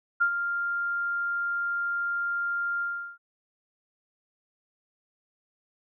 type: tone with ADSR envelope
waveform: sine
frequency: 1396.9 Hz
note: F6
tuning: in tune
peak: -18 dBFS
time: 0.2-3.18 s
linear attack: 18 ms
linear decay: 80 ms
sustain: -8 dB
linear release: 370 ms
effects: none